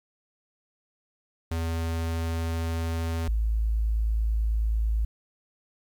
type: tone pair in turn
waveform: square / sine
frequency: 82.41 / 54.58 Hz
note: E2 / A1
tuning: 0 / -13 cents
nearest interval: perfect fifth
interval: 713 cents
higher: first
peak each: -27 / -22 dBFS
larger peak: second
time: 1.51-3.28 / 3.28-5.05 s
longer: neither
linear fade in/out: 5 ms
effects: 10-bit